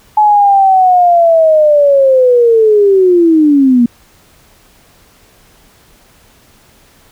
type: linear sweep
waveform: sine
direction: down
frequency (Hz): 855 to 232.8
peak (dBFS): -4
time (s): 0.17-3.86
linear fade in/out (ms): 5
effects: pink hiss -46 dBFS RMS until 7.11 s